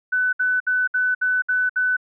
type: tone bursts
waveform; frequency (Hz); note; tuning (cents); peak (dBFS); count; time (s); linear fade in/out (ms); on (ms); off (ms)
sine; 1500; F#6; +23; -17; 7; 0.12-1.968; 10; 210; 63
effects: none